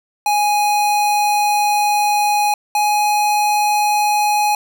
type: tone pair in turn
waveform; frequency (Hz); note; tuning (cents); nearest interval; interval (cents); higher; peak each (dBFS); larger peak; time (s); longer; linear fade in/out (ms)
square; 830.6 / 835.4; G#5 / G#5; 0 / +10; unison; 10; second; -14; neither; 0.26-2.54 / 2.75-4.55; first; 2
effects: none